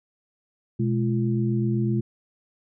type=tone cluster; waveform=sine; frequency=123.5 / 211.4 / 342.6 Hz; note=B2 / G#3 / F4; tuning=0 / +31 / -33 cents; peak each=-23 / -25 / -29 dBFS; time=0.79-2.01 s; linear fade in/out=10 ms; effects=none